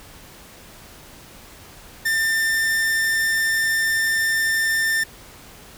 45% pulse tone, 1794 Hz, A6, 33 cents sharp, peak -18 dBFS, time 2.05-5.04 s, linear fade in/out 10 ms, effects pink hiss -44 dBFS RMS until 5.77 s

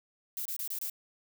violet noise bursts, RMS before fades -36 dBFS, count 5, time 0.37-0.898 s, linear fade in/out 0 ms, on 84 ms, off 27 ms, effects none

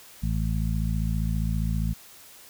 harmonic tone, 55 Hz, A1, in tune, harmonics 1 / 2 / 3 / 4, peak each -26 / -30 / -29 / -34 dBFS, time 0.22-1.94 s, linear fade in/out 20 ms, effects white hiss -49 dBFS RMS until 2.49 s

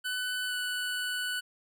25% pulse tone with pitch glide, 1499 to 1486.1 Hz, F#6 to F#6, +22 to +7 cents, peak -27 dBFS, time 0.04-1.41 s, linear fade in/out 20 ms, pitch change -15 cents, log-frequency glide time 0.47-0.53 s, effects none

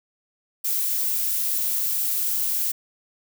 violet noise, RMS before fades -24 dBFS, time 0.64-2.72 s, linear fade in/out 10 ms, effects none

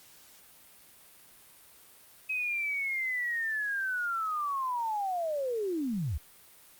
sine linear sweep, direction down, 2550 to 59.2 Hz, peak -29 dBFS, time 2.29-6.18 s, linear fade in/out 10 ms, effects white hiss -56 dBFS RMS until 6.79 s + Opus 48 kbps

